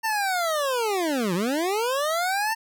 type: linear two-way sweep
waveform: 25% pulse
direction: down then up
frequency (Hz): 909 to 164.81 to 909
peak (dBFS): -19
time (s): 0.03-2.55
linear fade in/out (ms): 20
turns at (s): 1.34
effects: none